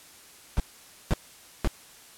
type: noise bursts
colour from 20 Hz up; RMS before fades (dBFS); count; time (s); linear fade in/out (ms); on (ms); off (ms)
brown; -22; 3; 0.57-1.674; 0; 28; 510
effects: white hiss -51 dBFS RMS until 2.17 s + low-pass 12000 Hz 12 dB/octave